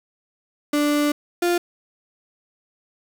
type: tone pair in turn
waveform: 35% pulse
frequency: 293.7 / 349.3 Hz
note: D4 / F4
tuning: 0 / 0 cents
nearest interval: minor third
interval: 300 cents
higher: second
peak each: -16 dBFS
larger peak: neither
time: 0.73-1.12 / 1.42-1.58 s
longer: first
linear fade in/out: 5 ms
effects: 7-bit